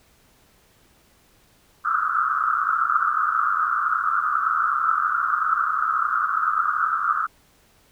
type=band-pass noise; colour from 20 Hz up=pink; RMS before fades=-22 dBFS; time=1.84-7.27 s; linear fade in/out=20 ms; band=1200 to 1400 Hz; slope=96 dB/octave; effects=pink hiss -58 dBFS RMS until 7.91 s